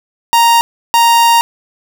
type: tone bursts at uneven times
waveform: 45% pulse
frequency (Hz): 932.3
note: A#5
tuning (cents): 0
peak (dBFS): -6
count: 2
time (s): 0.33-0.61 / 0.94-1.41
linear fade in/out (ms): 0
effects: none

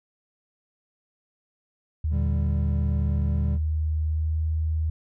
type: tone with pitch glide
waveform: sine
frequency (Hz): 77.78 to 79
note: D#2 to D#2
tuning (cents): 0 to +27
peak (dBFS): -22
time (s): 2.04-4.9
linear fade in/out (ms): 5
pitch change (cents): +27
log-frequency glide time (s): 4.05-4.41
type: chord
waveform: triangle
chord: G minor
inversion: first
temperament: equal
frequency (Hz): 116.54 / 146.83 / 196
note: Bb2 / D3 / G3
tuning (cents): 0 / 0 / 0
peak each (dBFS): -29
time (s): 2.1-3.59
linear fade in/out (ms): 50
effects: none

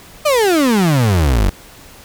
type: exponential sweep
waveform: 35% pulse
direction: down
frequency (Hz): 624 to 43.65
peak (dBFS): -9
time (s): 0.25-1.5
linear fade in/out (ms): 10
effects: pink hiss -40 dBFS RMS until 2.04 s

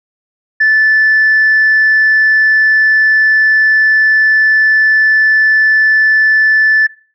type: tone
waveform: sine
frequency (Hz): 1750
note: A6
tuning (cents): -10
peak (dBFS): -5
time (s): 0.6-6.87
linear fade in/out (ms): 10
effects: noise-tail reverb RT60 0.4 s tail -19 dB re dry + tanh soft clip ceiling -3 dBFS

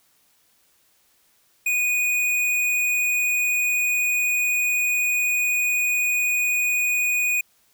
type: tone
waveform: square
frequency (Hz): 2472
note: D#7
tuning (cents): -12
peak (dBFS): -20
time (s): 1.66-7.41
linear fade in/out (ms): 5
effects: white hiss -62 dBFS RMS until 7.73 s

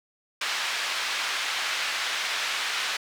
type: band-pass noise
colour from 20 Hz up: pink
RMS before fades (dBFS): -29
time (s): 0.41-2.97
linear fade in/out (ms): 5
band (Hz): 1500 to 4500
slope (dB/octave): 12
effects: none

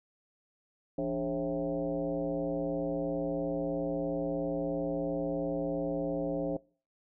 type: tone with frequency modulation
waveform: sine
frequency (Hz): 415.1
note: G#4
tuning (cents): -1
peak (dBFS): -29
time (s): 0.98-6.57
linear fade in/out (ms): 5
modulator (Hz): 123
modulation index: 1.9
effects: noise-tail reverb RT60 0.4 s tail -23 dB re dry

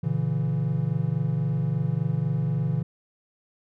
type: chord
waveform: triangle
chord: A# diminished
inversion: none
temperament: equal with one note detuned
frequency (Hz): 116.54 / 141.18 / 164.81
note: A#2 / C#3 / E3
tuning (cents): 0 / +32 / 0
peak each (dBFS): -27 / -24 / -25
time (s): 0.03-2.83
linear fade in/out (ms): 10
effects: none

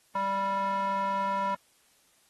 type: tone with band-pass filter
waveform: square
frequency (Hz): 196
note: G3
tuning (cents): 0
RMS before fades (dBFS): -29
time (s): 0.15-1.55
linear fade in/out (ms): 5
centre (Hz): 1000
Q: 3.9
effects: white hiss -65 dBFS RMS until 2.29 s + AAC 32 kbps

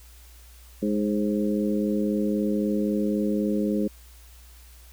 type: harmonic tone with a mistuned harmonic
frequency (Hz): 103.83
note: G#2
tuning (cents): 0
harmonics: 2 / 3 / 4 / 5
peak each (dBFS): -24 / -28 / -30 / -32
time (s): 0.82-3.88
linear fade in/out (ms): 10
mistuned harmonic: 5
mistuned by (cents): +31
effects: added 60 Hz sine -47 dBFS peak until 4.92 s + white hiss -54 dBFS RMS until 4.92 s

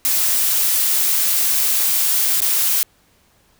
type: noise with dropouts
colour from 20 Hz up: blue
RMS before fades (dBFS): -17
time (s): 0.05-2.83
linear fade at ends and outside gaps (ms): 0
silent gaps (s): 2.404-2.419
effects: pink hiss -57 dBFS RMS until 3.59 s

